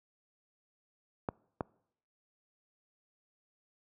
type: clicks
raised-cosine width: 1 ms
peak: -18 dBFS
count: 2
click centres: 1.288 / 1.608 s
effects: noise-tail reverb RT60 0.7 s tail -25 dB re dry + high-pass 80 Hz 12 dB/octave